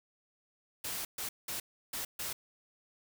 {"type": "noise bursts at uneven times", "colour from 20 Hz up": "white", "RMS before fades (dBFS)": -38, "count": 5, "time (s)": [[0.84, 1.05], [1.18, 1.29], [1.48, 1.6], [1.93, 2.05], [2.19, 2.33]], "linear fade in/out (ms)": 5, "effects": []}